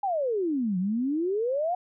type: exponential two-way sweep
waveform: sine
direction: down then up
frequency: 830.6 to 176.6 to 738 Hz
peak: -24 dBFS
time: 0.03-1.75 s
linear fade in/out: 5 ms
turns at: 0.78 s
effects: none